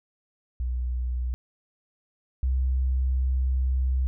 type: tone pair in turn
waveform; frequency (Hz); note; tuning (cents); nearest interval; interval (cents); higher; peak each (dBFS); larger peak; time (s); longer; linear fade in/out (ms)
sine; 61.74 / 64.59; B1 / C2; 0 / -22; minor second; 78; second; -25 / -21; second; 0.6-1.34 / 2.43-4.07; second; 0
effects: none